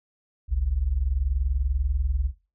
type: tone pair together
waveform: sine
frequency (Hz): 49 / 69.3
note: G1 / C#2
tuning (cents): 0 / 0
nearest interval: tritone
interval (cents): 600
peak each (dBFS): -24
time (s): 0.48-2.32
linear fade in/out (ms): 50
effects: noise-tail reverb RT60 0.3 s tail -19 dB re dry